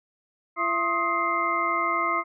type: tone cluster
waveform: sine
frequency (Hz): 339.7 / 672 / 1064 / 1260 / 2092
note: F4 / E5 / C6 / D#6 / C7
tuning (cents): -48 / +33 / +29 / +21 / -1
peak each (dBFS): -34 / -32 / -27 / -26 / -29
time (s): 0.56-2.24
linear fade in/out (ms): 50
effects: none